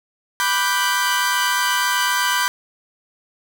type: chord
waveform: sawtooth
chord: G major seventh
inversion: first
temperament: equal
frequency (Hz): 987.8 / 1174.7 / 1480 / 1568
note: B5 / D6 / F#6 / G6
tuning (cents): 0 / 0 / 0 / 0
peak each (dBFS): -17 / -22 / -23 / -18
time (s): 0.4-2.48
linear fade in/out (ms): 0
effects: none